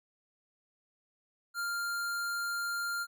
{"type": "tone", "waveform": "square", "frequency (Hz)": 1396.9, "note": "F6", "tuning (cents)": 0, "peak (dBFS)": -33, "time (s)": [1.54, 3.07], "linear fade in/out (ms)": 50, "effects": []}